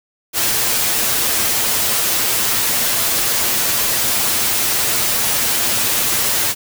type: noise with comb filter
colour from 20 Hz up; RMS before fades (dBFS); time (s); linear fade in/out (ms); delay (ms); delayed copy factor
white; -17; 0.33-6.55; 50; 8.8; +0.55
effects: none